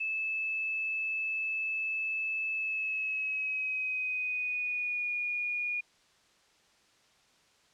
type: tone with pitch glide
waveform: sine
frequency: 2616 to 2441 Hz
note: E7 to D#7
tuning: -14 to -34 cents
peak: -30 dBFS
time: 0-5.81 s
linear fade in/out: 10 ms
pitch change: -120 cents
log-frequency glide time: 2.52-5.12 s
effects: white hiss -65 dBFS RMS until 7.73 s + low-pass 6000 Hz 12 dB/octave